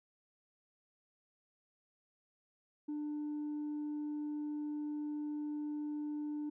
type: tone with tanh clipping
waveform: triangle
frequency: 297.7 Hz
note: D4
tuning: 24 cents sharp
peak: -37 dBFS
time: 2.88-6.5 s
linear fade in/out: 10 ms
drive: 6 dB
effects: none